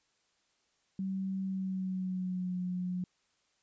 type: tone with pitch glide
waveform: sine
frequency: 191.4 to 180.87 Hz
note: G3 to F#3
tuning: -41 to -39 cents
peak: -32 dBFS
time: 0.99-3.04 s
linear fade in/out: 2 ms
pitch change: -98 cents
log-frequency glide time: 1.44-2.58 s
effects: white hiss -74 dBFS RMS until 3.62 s + resampled to 16000 Hz